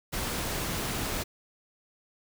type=noise; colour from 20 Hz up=pink; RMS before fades=-32 dBFS; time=0.12-1.24 s; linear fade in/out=20 ms; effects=none